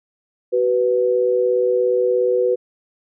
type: tone pair together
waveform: sine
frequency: 376.9 / 493.9 Hz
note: F#4 / B4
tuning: +32 / 0 cents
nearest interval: perfect fourth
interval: 468 cents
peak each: -19 / -16 dBFS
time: 0.52-2.56 s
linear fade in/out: 20 ms
effects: none